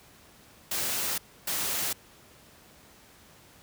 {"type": "noise bursts at uneven times", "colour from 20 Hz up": "white", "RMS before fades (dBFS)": -30, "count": 2, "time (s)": [[0.71, 1.18], [1.47, 1.93]], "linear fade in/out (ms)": 5, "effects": ["pink hiss -55 dBFS RMS until 3.62 s", "high-pass 60 Hz 12 dB/octave"]}